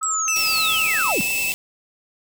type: tone with tremolo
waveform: sine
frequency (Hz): 1288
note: E6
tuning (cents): -41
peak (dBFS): -24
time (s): 0.01-1.12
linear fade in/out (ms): 10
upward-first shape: sine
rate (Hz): 1.9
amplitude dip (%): 50
type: linear sweep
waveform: sine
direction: down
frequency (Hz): 7902 to 140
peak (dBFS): -21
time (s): 0.03-1.21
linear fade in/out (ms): 0
type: tone with vibrato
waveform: 45% pulse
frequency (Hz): 2637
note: E7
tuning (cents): 0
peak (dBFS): -21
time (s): 0.28-1.52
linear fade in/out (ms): 0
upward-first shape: square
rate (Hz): 10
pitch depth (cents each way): 13
type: band-stop noise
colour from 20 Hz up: white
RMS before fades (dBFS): -28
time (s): 0.36-1.54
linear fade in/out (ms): 0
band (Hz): 1000 to 2000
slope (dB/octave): 96
effects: none